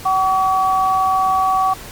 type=tone pair together; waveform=sine; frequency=758 / 1136.7 Hz; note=F#5 / C#6; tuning=+42 / +43 cents; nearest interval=perfect fifth; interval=701 cents; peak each=-16 dBFS; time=0.05-1.74 s; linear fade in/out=10 ms; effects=pink hiss -35 dBFS RMS until 1.91 s + Opus 48 kbps